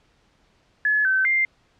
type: tone with pitch steps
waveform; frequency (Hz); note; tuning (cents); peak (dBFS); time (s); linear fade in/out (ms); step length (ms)
sine; 1707 / 1537 / 2099; G#6 / G6 / C7; +47 / -35 / +5; -17; 0.85-1.45; 2; 200
effects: pink hiss -62 dBFS RMS until 1.79 s + low-pass 5000 Hz 12 dB/octave